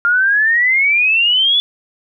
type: exponential sweep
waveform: sine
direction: up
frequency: 1395 to 3469 Hz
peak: -10 dBFS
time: 0.05-1.6 s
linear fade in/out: 0 ms
effects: none

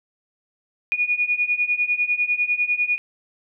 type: beating tone pair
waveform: sine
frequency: 2447 / 2457 Hz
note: D#7 / D#7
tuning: -29 / -22 cents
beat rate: 10 Hz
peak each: -23 / -21 dBFS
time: 0.92-2.98 s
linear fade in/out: 0 ms
effects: none

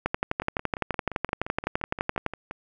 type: two click trains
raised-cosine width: 0.5 ms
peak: -9 / -19 dBFS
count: 27 / 13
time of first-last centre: 0.06-2.263 / 0.42-2.511 s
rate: 11.8 / 5.74 Hz
effects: none

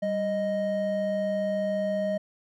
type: tone pair together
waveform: triangle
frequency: 195.89 / 622.3 Hz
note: G3 / D#5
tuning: -1 / 0 cents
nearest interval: octave + minor sixth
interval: 2001 cents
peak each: -29 / -24 dBFS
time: 0.02-2.18 s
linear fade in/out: 10 ms
effects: none

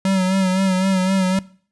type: tone with vibrato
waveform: square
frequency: 188.8 Hz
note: F#3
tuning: 35 cents sharp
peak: -16 dBFS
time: 0.05-1.39 s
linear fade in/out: 2 ms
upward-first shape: sine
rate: 3.9 Hz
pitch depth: 44 cents each way
effects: noise-tail reverb RT60 0.5 s tail -21 dB re dry + resampled to 24000 Hz

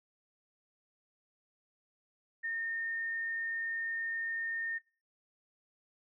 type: tone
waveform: sine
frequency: 1827 Hz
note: A#6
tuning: 35 cents flat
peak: -33 dBFS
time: 2.43-4.79 s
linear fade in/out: 20 ms
effects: noise-tail reverb RT60 0.4 s tail -22 dB re dry

